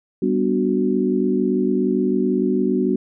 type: chord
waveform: sine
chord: G major seventh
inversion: none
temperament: equal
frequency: 196 / 246.9 / 293.7 / 370 Hz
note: G3 / B3 / D4 / F#4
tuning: 0 / 0 / 0 / 0 cents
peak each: -22 / -21 / -24 / -21 dBFS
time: 0.22-2.96 s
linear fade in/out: 5 ms
effects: none